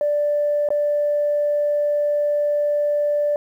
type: tone with dropouts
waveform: sine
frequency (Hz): 587.3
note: D5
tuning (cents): 0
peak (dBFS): -16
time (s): 0.01-3.36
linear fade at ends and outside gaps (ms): 1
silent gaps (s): 0.688-0.704
effects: tanh soft clip ceiling -12 dBFS + 9-bit